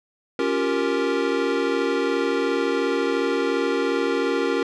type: chord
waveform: square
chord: G half-diminished seventh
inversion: second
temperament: equal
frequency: 277.2 / 349.2 / 392 / 466.2 Hz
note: Db4 / F4 / G4 / Bb4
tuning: 0 / 0 / 0 / 0 cents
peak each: -27 / -28 / -27 / -25 dBFS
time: 0.39-4.63 s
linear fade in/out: 2 ms
effects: low-pass 4000 Hz 12 dB/octave